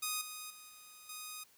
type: tone with level steps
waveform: 5% pulse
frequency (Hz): 1244.5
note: D#6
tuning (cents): 0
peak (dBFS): -23 / -32 / -40 / -42 / -32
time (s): 0.02-1.44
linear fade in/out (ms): 10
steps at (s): 0.21 / 0.5 / 0.69 / 1.09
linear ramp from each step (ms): 5
effects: white hiss -66 dBFS RMS until 1.57 s